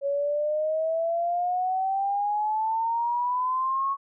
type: exponential sweep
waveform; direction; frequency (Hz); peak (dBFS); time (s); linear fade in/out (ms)
sine; up; 554.4 to 1108.7; -23; 0.01-3.97; 50
effects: none